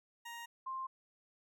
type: tone pair in turn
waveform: 20% pulse / sine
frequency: 938 / 1053.4 Hz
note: A#5 / C6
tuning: +11 / +11 cents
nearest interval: major second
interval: 200 cents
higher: second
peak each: -40 / -38 dBFS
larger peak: second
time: 0.25-0.46 / 0.66-0.87 s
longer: neither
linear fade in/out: 10 ms
effects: none